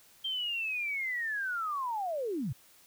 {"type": "linear sweep", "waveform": "sine", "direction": "down", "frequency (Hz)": [3178, 102.2], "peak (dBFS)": -31, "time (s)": [0.24, 2.53], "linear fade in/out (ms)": 10, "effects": ["white hiss -60 dBFS RMS until 2.86 s"]}